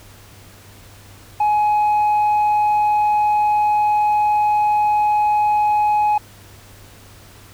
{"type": "tone with tanh clipping", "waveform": "sine", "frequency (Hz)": 840, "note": "G#5", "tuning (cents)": 19, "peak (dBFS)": -14, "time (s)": [1.4, 6.18], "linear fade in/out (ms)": 5, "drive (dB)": 2, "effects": ["added 99 Hz sine -45 dBFS peak until 7.53 s", "pink hiss -45 dBFS RMS until 7.53 s"]}